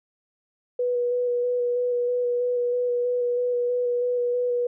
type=tone with vibrato; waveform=sine; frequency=488.9 Hz; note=B4; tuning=18 cents flat; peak=-21 dBFS; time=0.79-4.67 s; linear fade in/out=5 ms; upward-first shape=square; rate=3.1 Hz; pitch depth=12 cents each way; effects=none